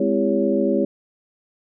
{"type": "tone cluster", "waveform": "sine", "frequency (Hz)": [206.3, 258.3, 333.3, 401.8, 560], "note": ["G#3", "C4", "E4", "G4", "C#5"], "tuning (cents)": [-11, -22, 19, 43, 18], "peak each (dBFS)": -23, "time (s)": [0, 0.85], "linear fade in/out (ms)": 5, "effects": []}